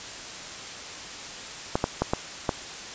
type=clicks; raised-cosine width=1 ms; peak=-8 dBFS; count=5; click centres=1.755 / 1.841 / 2.02 / 2.135 / 2.492 s; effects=white hiss -38 dBFS RMS until 2.94 s + resampled to 16000 Hz